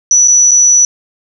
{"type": "tone with dropouts", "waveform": "sine", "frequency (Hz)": 5920, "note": "F#8", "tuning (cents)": 0, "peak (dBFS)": -4, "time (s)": [0.11, 0.85], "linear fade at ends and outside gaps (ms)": 1, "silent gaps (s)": [[0.276, 0.281], [0.51, 0.515]], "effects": []}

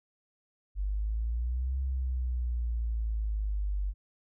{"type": "exponential two-way sweep", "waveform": "sine", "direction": "up then down", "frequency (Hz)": [47.97, 66.7, 47.97], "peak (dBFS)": -28, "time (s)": [0.75, 3.94], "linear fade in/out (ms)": 50, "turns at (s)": 1.79, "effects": []}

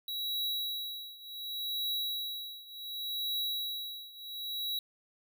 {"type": "tone with tremolo", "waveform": "square", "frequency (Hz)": 3884, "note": "B7", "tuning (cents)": -30, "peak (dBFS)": -31, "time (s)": [0.08, 4.79], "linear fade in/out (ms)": 2, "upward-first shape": "triangle", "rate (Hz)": 0.68, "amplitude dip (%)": 90, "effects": []}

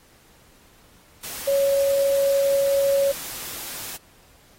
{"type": "tone in noise", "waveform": "sine", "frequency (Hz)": 555, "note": "C#5", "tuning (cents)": 2, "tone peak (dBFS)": -17, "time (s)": [1.47, 3.12], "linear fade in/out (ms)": 10, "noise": "white", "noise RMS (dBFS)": -34, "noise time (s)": [1.23, 3.97], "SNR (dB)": 14, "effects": ["pink hiss -55 dBFS RMS until 4.58 s", "AAC 48 kbps"]}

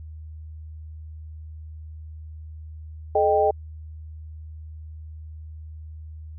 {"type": "tone cluster", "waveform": "sine", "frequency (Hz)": [428.5, 616, 786], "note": ["A4", "D#5", "G5"], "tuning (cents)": [-46, -17, 4], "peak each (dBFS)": -21, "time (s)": [3.15, 3.51], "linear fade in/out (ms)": 5, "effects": ["added 78 Hz sine -36 dBFS peak until 6.38 s"]}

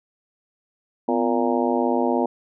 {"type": "harmonic tone with a mistuned harmonic", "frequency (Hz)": 116.54, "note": "A#2", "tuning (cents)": 0, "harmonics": [2, 3, 4, 5, 6, 7, 8], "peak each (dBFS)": [-23, -25, -26, -27, -28, -28, -29], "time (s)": [1.08, 2.26], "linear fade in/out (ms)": 5, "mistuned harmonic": 2, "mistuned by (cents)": 130, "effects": []}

